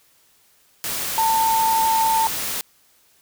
sine tone in noise, 896 Hz, A5, 31 cents sharp, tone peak -16 dBFS, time 1.18-2.27 s, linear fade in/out 0 ms, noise white, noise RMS -26 dBFS, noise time 0.84-2.61 s, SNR +7 dB, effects white hiss -58 dBFS RMS until 3.21 s

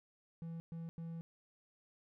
triangle tone bursts at uneven times, 165.7 Hz, E3, 9 cents sharp, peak -40 dBFS, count 3, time 0.42-0.6 / 0.72-0.89 / 0.98-1.21 s, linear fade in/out 0 ms, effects none

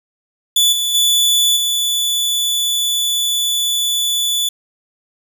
sawtooth tone with level steps, 3466 Hz, A7, 27 cents flat, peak -7 / -13 / -8 / -12 dBFS, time 0.56-4.49 s, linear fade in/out 5 ms, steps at 0.72 / 0.94 / 1.56 s, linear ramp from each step 10 ms, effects 7-bit

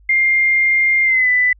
sine tone with pitch glide, 2111 to 1992.5 Hz, C7 to B6, +15 to +15 cents, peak -11 dBFS, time 0.09-1.53 s, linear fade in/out 5 ms, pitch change -100 cents, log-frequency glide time 1.04-1.29 s, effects added 50 Hz sine -45 dBFS peak until 1.59 s

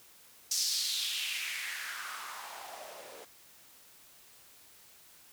blue noise with band-pass filter sweep, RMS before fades -37 dBFS, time 0.51-3.25 s, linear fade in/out 5 ms, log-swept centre 5700 to 450 Hz, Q 3.4, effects white hiss -58 dBFS RMS until 5.32 s

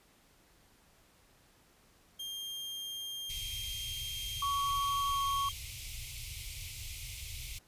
40% pulse tone, 3201 Hz, G7, 36 cents sharp, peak -38 dBFS, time 2.19-5.52 s, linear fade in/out 10 ms
pink band-stop noise, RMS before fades -43 dBFS, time 3.29-7.59 s, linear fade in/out 10 ms, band 130 to 2100 Hz, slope 96 dB/octave
sine tone with pitch glide, 1122 to 1112.3 Hz, C#6 to C#6, +21 to +6 cents, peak -30 dBFS, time 4.42-5.49 s, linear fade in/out 5 ms, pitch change -15 cents, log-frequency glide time 5.11-5.18 s
effects pink hiss -65 dBFS RMS until 7.67 s + resampled to 32000 Hz

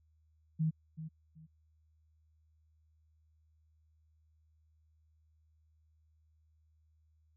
sine tone with echo, 158.5 Hz, D#3, 32 cents sharp, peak -28 dBFS, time 0.59-0.71 s, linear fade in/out 20 ms, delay 380 ms, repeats 2, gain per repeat -12 dB, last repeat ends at 1.47 s, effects added 78 Hz sine -67 dBFS peak until 7.36 s

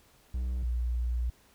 triangle / sine tone pair in turn, 62.1 / 60.05 Hz, B1 / B1, +10 / -48 cents, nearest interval minor second, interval 58 cents, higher first, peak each -27 dBFS, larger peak neither, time 0.34-0.63 / 0.63-1.3 s, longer second, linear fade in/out 5 ms, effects pink hiss -62 dBFS RMS until 1.54 s

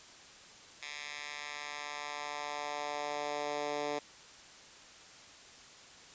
10% pulse tone with high-pass filter sweep, 146.83 Hz, D3, in tune, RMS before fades -39 dBFS, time 0.82-3.99 s, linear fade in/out 5 ms, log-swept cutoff 2200 to 400 Hz, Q 1.2, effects white hiss -54 dBFS RMS until 6.14 s + resampled to 16000 Hz

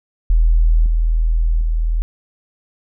sine tone with level steps, 40.55 Hz, E1, 28 cents flat, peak -9 / -12 / -14 dBFS, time 0.3-2.02 s, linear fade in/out 0 ms, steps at 0.86 / 1.61 s, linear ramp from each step 2 ms, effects none

